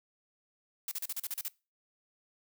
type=noise bursts; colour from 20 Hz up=blue; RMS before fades=-36 dBFS; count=9; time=0.88-1.482 s; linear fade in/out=2 ms; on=34 ms; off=37 ms; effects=noise-tail reverb RT60 0.3 s tail -23 dB re dry